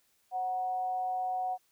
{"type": "tone with amplitude modulation", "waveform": "sine", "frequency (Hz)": 740, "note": "F#5", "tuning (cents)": 0, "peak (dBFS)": -28, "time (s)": [0.31, 1.58], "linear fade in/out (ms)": 50, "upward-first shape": "sine", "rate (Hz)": 208, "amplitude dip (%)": 40, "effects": ["white hiss -71 dBFS RMS until 1.71 s"]}